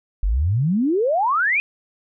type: exponential sweep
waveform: sine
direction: up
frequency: 43.28 to 2548 Hz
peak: -16 dBFS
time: 0.23-1.6 s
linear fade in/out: 0 ms
effects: none